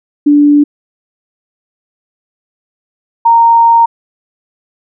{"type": "tone pair in turn", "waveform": "sine", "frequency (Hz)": [291.7, 926.1], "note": ["D4", "A#5"], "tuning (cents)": [-12, -12], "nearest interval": "octave + minor sixth", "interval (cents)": 2000, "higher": "second", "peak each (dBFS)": -3, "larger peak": "neither", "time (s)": [[0.26, 0.64], [3.25, 3.86]], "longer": "second", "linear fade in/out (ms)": 10, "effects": []}